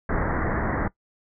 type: low-pass noise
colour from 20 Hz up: pink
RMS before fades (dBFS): -25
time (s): 0.09-0.88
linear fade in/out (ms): 5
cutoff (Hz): 2000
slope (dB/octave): 96
effects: noise-tail reverb RT60 0.1 s tail -20 dB re dry